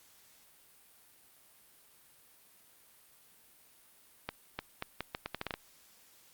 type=accelerating click train; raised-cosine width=0.3 ms; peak=-19 dBFS; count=11; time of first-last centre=4.29-5.54 s; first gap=300 ms; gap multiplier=0.78; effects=white hiss -62 dBFS RMS until 6.33 s + Opus 48 kbps